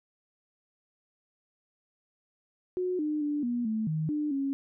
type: tone with pitch steps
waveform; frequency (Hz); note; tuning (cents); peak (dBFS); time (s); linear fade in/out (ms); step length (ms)
sine; 364.7 / 302.5 / 293.9 / 240.9 / 219 / 156.5 / 298.9 / 274.8; F#4 / D#4 / D4 / B3 / A3 / D#3 / D4 / C#4; -25 / -49 / +1 / -43 / -8 / +10 / +31 / -15; -27; 2.77-4.53; 0; 220
effects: none